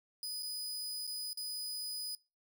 sawtooth tone with dropouts, 4978 Hz, D#8, in tune, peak -35 dBFS, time 0.23-2.15 s, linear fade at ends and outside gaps 1 ms, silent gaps 0.425-0.43 / 1.068-1.075 / 1.331-1.373 s, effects noise-tail reverb RT60 0.3 s tail -24 dB re dry

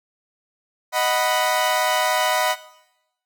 sawtooth chord, B major, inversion first, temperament equal, 622.3 / 740 / 987.8 Hz, D#5 / F#5 / B5, 0 / 0 / 0 cents, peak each -19 dBFS, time 0.92-2.56 s, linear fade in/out 50 ms, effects noise-tail reverb RT60 0.9 s tail -17 dB re dry

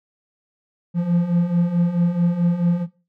triangle beating tone pair, 170 / 174.6 Hz, F3 / F3, -46 / 0 cents, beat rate 4.6 Hz, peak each -21 / -15 dBFS, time 0.94-2.87 s, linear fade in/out 50 ms, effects noise-tail reverb RT60 0.3 s tail -17 dB re dry

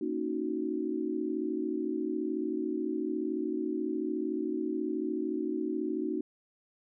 sine chord, D# minor seventh, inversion second, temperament equal, 233.1 / 277.2 / 311.1 / 370 Hz, A#3 / C#4 / D#4 / F#4, 0 / 0 / 0 / 0 cents, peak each -38 / -37 / -33 / -35 dBFS, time 0.01-6.21 s, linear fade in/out 5 ms, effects none

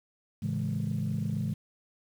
sine chord, A major seventh, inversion none, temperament equal with one note detuned, 110 / 138.59 / 164.81 / 209.2 Hz, A2 / C#3 / E3 / G#3, 0 / 0 / 0 / +13 cents, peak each -33 dBFS, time 0.42-1.54 s, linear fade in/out 10 ms, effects tanh soft clip ceiling -22 dBFS + 9-bit

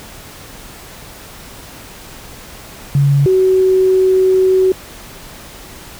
sine tone pair in turn, 140.7 / 375.6 Hz, C#3 / F#4, +26 / +26 cents, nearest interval octave + perfect fourth, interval 1700 cents, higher second, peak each -8 dBFS, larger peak neither, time 2.95-3.26 / 3.26-4.72 s, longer second, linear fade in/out 2 ms, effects pink hiss -35 dBFS RMS until 5.99 s

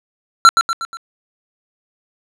square tone with echo, 1356 Hz, E6, 49 cents sharp, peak -4 dBFS, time 0.45-0.49 s, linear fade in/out 0 ms, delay 120 ms, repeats 4, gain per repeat -6 dB, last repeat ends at 0.97 s, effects low-pass 7000 Hz 12 dB/octave

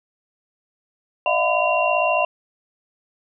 sine tone cluster, 605 / 663 / 718 / 1010 / 2755 Hz, D#5 / E5 / F5 / B5 / F7, -49 / +10 / +48 / +39 / -24 cents, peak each -23 dBFS, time 1.26-2.25 s, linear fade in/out 2 ms, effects none

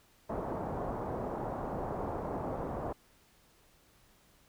white low-pass noise, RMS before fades -37 dBFS, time 0.29-2.93 s, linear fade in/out 10 ms, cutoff 880 Hz, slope 24 dB/octave, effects pink hiss -65 dBFS RMS until 4.48 s

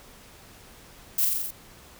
violet noise with echo, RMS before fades -23 dBFS, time 1.18-1.25 s, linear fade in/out 5 ms, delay 43 ms, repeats 6, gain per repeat -2 dB, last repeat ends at 1.508 s, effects pink hiss -50 dBFS RMS until 1.99 s

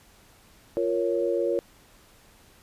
sine chord, Bb minor, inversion second, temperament equal, 349.2 / 466.2 / 554.4 Hz, F4 / Bb4 / Db5, 0 / 0 / 0 cents, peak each -27 dBFS, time 0.77-1.59 s, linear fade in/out 0 ms, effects pink hiss -56 dBFS RMS until 2.62 s + resampled to 32000 Hz

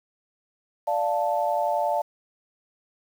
sine chord, D minor, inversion none, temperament equal, 587.3 / 698.5 / 880 Hz, D5 / F5 / A5, 0 / 0 / 0 cents, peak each -26 dBFS, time 0.87-2.02 s, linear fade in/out 10 ms, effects 8-bit

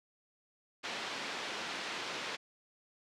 white band-pass noise, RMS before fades -40 dBFS, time 0.83-2.37 s, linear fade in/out 20 ms, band 220 to 3500 Hz, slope 12 dB/octave, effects low-pass 7000 Hz 12 dB/octave

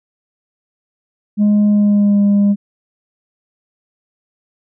sine tone with pitch glide, 207.7 to 202.4 Hz, G#3 to G#3, 0 to -44 cents, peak -6 dBFS, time 1.37-2.56 s, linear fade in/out 50 ms, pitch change -44 cents, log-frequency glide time 1.68-2.22 s, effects tanh soft clip ceiling -8 dBFS

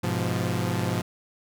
sawtooth chord, F diminished, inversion first, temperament equal with one note detuned, 103.83 / 124.91 / 174.61 Hz, Ab2 / Cb3 / F3, 0 / +20 / 0 cents, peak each -25 dBFS, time 0.03-1.02 s, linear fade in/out 10 ms, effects none

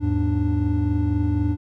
triangle tone cluster, 80.6 / 104.6 / 293.6 Hz, E2 / G#2 / D4, -38 / +13 / 0 cents, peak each -21 dBFS, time 0-1.57 s, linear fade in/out 50 ms, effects none

